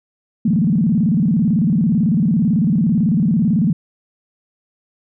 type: tone with vibrato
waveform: sine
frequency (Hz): 191.2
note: G3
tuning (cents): -43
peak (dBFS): -12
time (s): 0.45-3.73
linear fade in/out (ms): 5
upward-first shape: square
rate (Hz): 18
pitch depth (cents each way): 280
effects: none